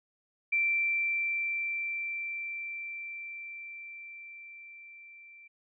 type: tone with level ramp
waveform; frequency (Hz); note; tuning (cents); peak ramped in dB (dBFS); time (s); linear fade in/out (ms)
sine; 2347; D7; -2; -24 to -50; 0.52-5.48; 10
effects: none